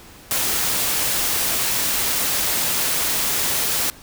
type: noise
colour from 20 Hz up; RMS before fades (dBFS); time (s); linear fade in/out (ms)
white; -21; 0.31-3.9; 0
effects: pink hiss -44 dBFS RMS until 4.02 s